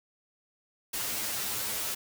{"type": "noise with comb filter", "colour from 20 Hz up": "white", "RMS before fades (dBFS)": -33, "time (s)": [0.93, 1.95], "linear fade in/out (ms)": 10, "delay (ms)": 9.8, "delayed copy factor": 0.9, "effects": []}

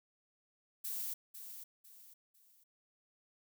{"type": "noise with echo", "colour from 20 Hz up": "violet", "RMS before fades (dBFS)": -40, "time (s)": [0.84, 1.14], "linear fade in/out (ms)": 10, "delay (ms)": 500, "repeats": 3, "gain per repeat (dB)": -9, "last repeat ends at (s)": 2.64, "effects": []}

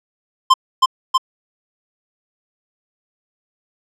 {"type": "tone with echo", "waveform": "square", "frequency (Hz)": 1046, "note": "C6", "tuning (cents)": -1, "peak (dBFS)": -7, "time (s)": [0.5, 0.54], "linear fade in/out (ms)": 10, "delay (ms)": 320, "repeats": 2, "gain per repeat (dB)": -2, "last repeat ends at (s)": 1.18, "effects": ["low-pass 6000 Hz 12 dB/octave"]}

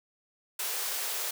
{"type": "high-pass noise", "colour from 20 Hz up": "white", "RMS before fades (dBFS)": -33, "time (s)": [0.59, 1.31], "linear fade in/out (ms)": 5, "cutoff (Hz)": 380, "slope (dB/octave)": 48, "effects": []}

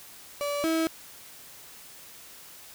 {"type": "tone pair in turn", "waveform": "35% pulse", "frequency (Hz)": [577, 323.8], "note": ["D5", "E4"], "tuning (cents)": [-31, -31], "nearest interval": "minor seventh", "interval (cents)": 1000, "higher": "first", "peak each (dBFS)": [-26, -22], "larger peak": "second", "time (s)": [[0.41, 0.64], [0.64, 0.87]], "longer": "neither", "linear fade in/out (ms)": 0, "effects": ["white hiss -48 dBFS RMS until 2.74 s"]}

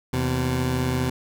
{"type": "tone pair together", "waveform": "20% pulse", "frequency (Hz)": [80.31, 127.7], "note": ["E2", "C3"], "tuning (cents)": [-45, -42], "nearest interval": "minor sixth", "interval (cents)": 803, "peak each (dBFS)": [-23, -18], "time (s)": [0.13, 1.1], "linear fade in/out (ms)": 5, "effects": []}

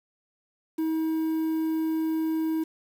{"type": "tone with quantisation", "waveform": "triangle", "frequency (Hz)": 319.4, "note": "D#4", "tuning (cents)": 45, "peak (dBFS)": -22, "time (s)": [0.78, 2.64], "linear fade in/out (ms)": 10, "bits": 8, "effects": []}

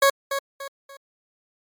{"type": "tone with echo", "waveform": "20% pulse", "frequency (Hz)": 552, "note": "C#5", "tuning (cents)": -7, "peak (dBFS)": -9, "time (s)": [0.02, 0.1], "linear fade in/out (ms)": 5, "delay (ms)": 290, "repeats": 3, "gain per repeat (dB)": -9, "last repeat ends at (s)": 0.97, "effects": ["MP3 96 kbps"]}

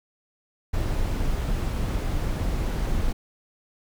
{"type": "noise", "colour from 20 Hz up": "brown", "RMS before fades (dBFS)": -25, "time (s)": [0.73, 3.13], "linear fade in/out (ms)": 10, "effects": []}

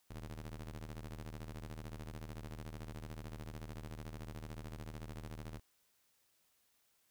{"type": "ring-modulated tone", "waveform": "sawtooth", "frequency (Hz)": 77.78, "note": "D#2", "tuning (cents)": 0, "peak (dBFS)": -38, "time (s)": [0.1, 5.6], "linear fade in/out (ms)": 10, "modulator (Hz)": 32.1, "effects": ["white hiss -75 dBFS RMS until 7.1 s"]}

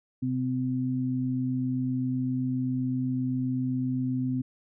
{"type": "tone pair together", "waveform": "sine", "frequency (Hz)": [128.4, 256.1], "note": ["C3", "C4"], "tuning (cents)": [-32, -37], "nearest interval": "octave", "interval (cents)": 1195, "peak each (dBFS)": [-30, -27], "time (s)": [0.22, 4.42], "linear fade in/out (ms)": 10, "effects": []}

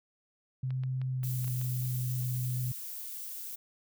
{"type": "tone with pitch glide", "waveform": "sine", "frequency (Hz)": [129.7, 125.86], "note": ["C3", "B2"], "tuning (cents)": [-15, 33], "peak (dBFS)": -30, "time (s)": [0.63, 2.72], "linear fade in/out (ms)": 5, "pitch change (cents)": -52, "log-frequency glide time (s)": [1.1, 1.4]}
{"type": "clicks", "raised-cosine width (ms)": 0.3, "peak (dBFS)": -34, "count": 7, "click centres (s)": [0.706, 0.836, 1.016, 1.233, 1.444, 1.479, 1.614]}
{"type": "noise", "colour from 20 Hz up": "violet", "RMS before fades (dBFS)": -41, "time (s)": [1.23, 3.56], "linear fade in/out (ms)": 10}
{"effects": []}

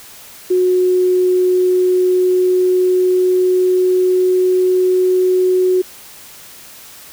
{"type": "tone with pitch glide", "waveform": "sine", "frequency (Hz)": [365.3, 368.3], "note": ["F#4", "F#4"], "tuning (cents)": [-22, -8], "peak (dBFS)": -10, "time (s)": [0.5, 5.82], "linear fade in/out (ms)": 10, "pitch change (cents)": 14, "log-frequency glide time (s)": [1.45, 5.09], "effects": ["white hiss -38 dBFS RMS until 7.12 s"]}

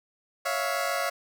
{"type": "tone cluster", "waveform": "20% pulse", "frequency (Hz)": [557, 658, 705], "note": ["C#5", "E5", "F5"], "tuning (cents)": [8, -3, 16], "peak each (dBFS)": -26, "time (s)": [0.45, 1.1], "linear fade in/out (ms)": 10, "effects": []}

